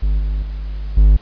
triangle tone with level steps, 50.6 Hz, G#1, 44 cents flat, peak -11 / -14 / -20 / -4 dBFS, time 0.02-1.17 s, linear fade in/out 10 ms, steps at 0.19 / 0.42 / 0.97 s, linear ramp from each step 5 ms, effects pink hiss -45 dBFS RMS until 1.21 s + resampled to 11025 Hz

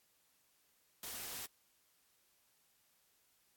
white noise, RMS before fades -45 dBFS, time 1.03-1.46 s, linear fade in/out 2 ms, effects white hiss -74 dBFS RMS until 3.56 s + AAC 64 kbps

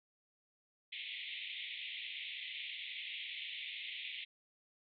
white band-pass noise, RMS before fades -45 dBFS, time 0.92-4.25 s, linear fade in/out 10 ms, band 2000 to 3700 Hz, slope 96 dB/octave, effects none

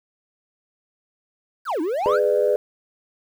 triangle exponential two-way sweep, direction down then up, 1703 to 293.7 to 1703 Hz, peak -19 dBFS, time 1.65-2.2 s, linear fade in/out 50 ms, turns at 1.81 s
sine chord, G# diminished, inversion none, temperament just, 415.3 / 498.4 / 598 Hz, G#4 / B4 / D5, 0 / +16 / +31 cents, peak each -20 dBFS, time 2.06-2.56 s, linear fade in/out 0 ms
effects tanh soft clip ceiling -8 dBFS + 8-bit

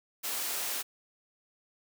white high-pass noise, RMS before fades -34 dBFS, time 0.23-0.83 s, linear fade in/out 20 ms, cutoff 340 Hz, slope 12 dB/octave, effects none

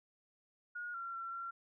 sine tone with pitch steps, 1440 / 1370 / 1357 / 1368 Hz, F#6 / F6 / E6 / F6, -47 / -34 / +50 / -36 cents, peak -40 dBFS, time 0.75-1.51 s, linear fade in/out 10 ms, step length 190 ms, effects none

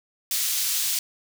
pink high-pass noise, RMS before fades -25 dBFS, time 0.31-0.99 s, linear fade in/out 2 ms, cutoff 4300 Hz, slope 12 dB/octave, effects none

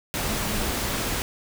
sine tone in noise, 212.2 Hz, G#3, 38 cents sharp, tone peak -35 dBFS, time 0.27-0.68 s, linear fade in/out 0 ms, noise pink, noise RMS -27 dBFS, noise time 0.14-1.22 s, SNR -11 dB, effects none

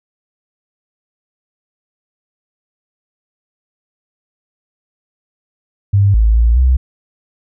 sine tone with pitch steps, 99.9 / 54.3 / 57.4 / 63.8 Hz, G2 / A1 / A#1 / C2, +33 / -22 / -26 / -43 cents, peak -7 dBFS, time 5.93-6.77 s, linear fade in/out 10 ms, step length 210 ms, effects none

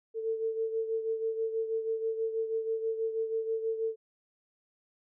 sine beating tone pair, 446.2 / 452.4 Hz, A4 / A4, +24 / +48 cents, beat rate 6.2 Hz, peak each -30 / -37 dBFS, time 0.14-3.96 s, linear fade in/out 50 ms, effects none

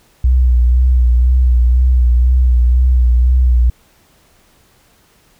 sine tone with vibrato, 61.74 Hz, B1, in tune, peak -7 dBFS, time 0.24-3.7 s, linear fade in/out 5 ms, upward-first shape sine, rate 2 Hz, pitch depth 46 cents each way, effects pink hiss -52 dBFS RMS until 5.39 s

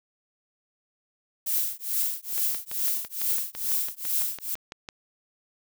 violet noise with tremolo, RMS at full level -24 dBFS, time 1.46-4.55 s, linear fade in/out 10 ms, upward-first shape triangle, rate 2.3 Hz, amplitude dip 100%
click train, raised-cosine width 0.2 ms, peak -20 dBFS, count 16, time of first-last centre 2.38-4.888 s, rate 5.98 Hz
effects none

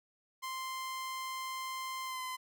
sawtooth tone with pitch glide, 1045 to 1025.9 Hz, C6 to C6, -2 to -34 cents, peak -34 dBFS, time 0.42-2.37 s, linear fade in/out 20 ms, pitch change -32 cents, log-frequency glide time 2.04-2.21 s, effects none

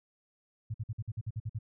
sine tone bursts, 110 Hz, A2, in tune, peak -32 dBFS, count 10, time 0.7-1.589 s, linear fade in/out 10 ms, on 43 ms, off 51 ms, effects none

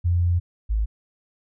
sine tone pair in turn, 87.31 / 53.45 Hz, F2 / A1, 0 / -49 cents, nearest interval minor sixth, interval 849 cents, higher first, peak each -17 / -19 dBFS, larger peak first, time 0.04-0.4 / 0.69-0.86 s, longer first, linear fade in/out 20 ms, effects none

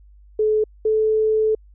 sine tone pair in turn, 430 / 435 Hz, A4 / A4, -40 / -20 cents, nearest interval unison, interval 20 cents, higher second, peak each -15 dBFS, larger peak neither, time 0.39-0.64 / 0.85-1.55 s, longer second, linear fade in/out 5 ms, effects added 50 Hz sine -45 dBFS peak until 1.74 s

